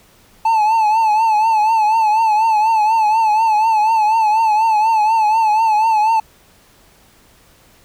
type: tone with vibrato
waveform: triangle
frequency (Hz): 874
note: A5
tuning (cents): -12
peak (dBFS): -9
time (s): 0.45-6.2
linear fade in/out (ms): 5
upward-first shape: triangle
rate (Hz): 4.1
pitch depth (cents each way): 84
effects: pink hiss -50 dBFS RMS until 7.84 s